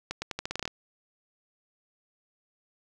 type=accelerating click train; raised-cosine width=0.2 ms; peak=-15 dBFS; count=11; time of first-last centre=0.11-0.677 s; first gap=110 ms; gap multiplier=0.84; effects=none